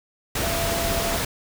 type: tone in noise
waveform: sine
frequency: 674 Hz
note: E5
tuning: 38 cents sharp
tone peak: -27 dBFS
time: 0.43-1.17 s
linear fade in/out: 5 ms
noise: pink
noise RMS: -25 dBFS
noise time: 0.35-1.25 s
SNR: -5 dB
effects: none